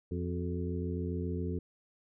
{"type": "harmonic tone with a mistuned harmonic", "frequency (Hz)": 87.31, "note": "F2", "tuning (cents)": 0, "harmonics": [1, 2, 3, 4, 5], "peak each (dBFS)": [-35, -38, -40, -41, -42], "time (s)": [0.11, 1.59], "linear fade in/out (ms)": 5, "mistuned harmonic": 4, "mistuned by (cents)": 67, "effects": []}